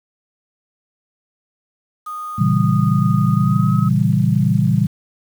sine tone with pitch glide, 1234 to 1276 Hz, D#6 to D#6, -15 to +43 cents, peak -25 dBFS, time 2.06-3.89 s, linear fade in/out 10 ms, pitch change +58 cents, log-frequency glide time 3.32-3.74 s
sine chord, A# diminished seventh, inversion none, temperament equal, 116.54 / 138.59 / 164.81 / 196 Hz, A#2 / C#3 / E3 / G3, 0 / 0 / 0 / 0 cents, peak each -18 dBFS, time 2.38-4.87 s, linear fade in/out 10 ms
effects 7-bit

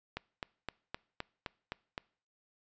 click train, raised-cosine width 0.3 ms, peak -21 dBFS, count 8, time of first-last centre 0.17-1.979 s, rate 3.87 Hz, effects noise-tail reverb RT60 0.5 s tail -24 dB re dry + resampled to 16000 Hz

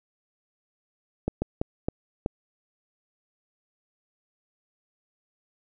slowing click train, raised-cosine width 2 ms, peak -12 dBFS, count 5, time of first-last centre 1.28-2.261 s, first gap 140 ms, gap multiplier 1.39, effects none

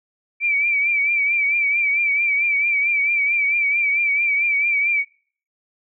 sine tone with vibrato, 2318 Hz, D7, 23 cents flat, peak -16 dBFS, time 0.4-5.05 s, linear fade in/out 50 ms, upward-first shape triangle, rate 4.5 Hz, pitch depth 71 cents each way, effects noise-tail reverb RT60 0.5 s tail -26 dB re dry

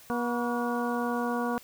harmonic tone with a mistuned harmonic, 240.5 Hz, B3, 46 cents flat, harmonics 1 / 2 / 3 / 4 / 5 / 6, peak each -30 / -33 / -35 / -36 / -37 / -38 dBFS, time 0.1-1.58 s, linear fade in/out 0 ms, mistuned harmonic 5, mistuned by -94 cents, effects white hiss -53 dBFS RMS until 1.63 s

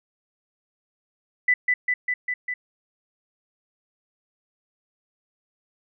sine tone with echo, 1991 Hz, B6, 14 cents sharp, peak -15 dBFS, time 1.48-1.54 s, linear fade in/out 5 ms, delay 200 ms, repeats 5, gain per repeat -2 dB, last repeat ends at 2.54 s, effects none

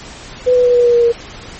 sine tone with pitch steps, 500 / 494.8 / 489.7 / 484.6 / 479.6 / 474.7 / 469.8 Hz, B4 / B4 / B4 / B4 / A#4 / A#4 / A#4, +21 / +3 / -15 / -33 / +49 / +31 / +13 cents, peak -7 dBFS, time 0.46-1.125 s, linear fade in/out 20 ms, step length 95 ms, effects pink hiss -33 dBFS RMS until 1.59 s + MP3 32 kbps

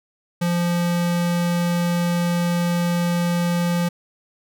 square tone, 173.5 Hz, F3, 11 cents flat, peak -19 dBFS, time 0.41-3.89 s, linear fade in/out 10 ms, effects none

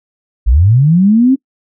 sine linear sweep, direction up, 48.06 to 274.3 Hz, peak -5 dBFS, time 0.46-1.36 s, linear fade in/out 20 ms, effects noise-tail reverb RT60 0.1 s tail -22 dB re dry

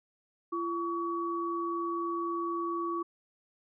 sine tone pair together, 340.4 / 1131 Hz, F4 / C#6, -44 / +34 cents, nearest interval octave + major sixth, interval 2078 cents, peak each -33 / -33 dBFS, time 0.52-3.03 s, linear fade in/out 10 ms, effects none

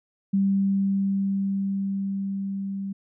sine tone with level ramp, 196 Hz, G3, in tune, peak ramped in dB -18 to -28 dBFS, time 0.33-2.93 s, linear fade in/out 10 ms, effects none

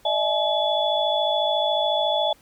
sine tone cluster, 600 / 654 / 850 / 3425 Hz, D5 / E5 / G#5 / A7, +37 / -14 / +40 / -47 cents, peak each -25 dBFS, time 0.05-2.33 s, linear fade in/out 5 ms, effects pink hiss -56 dBFS RMS until 2.41 s

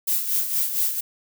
violet noise with tremolo, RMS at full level -21 dBFS, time 0.07-1.01 s, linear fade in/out 10 ms, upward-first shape sine, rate 4.3 Hz, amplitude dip 60%, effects none

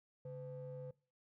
triangle ring-modulated tone, 183.3 Hz, F#3, 16 cents flat, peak -39 dBFS, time 0.25-0.91 s, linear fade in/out 5 ms, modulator 323 Hz, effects noise-tail reverb RT60 0.4 s tail -23 dB re dry + tanh soft clip ceiling -37 dBFS

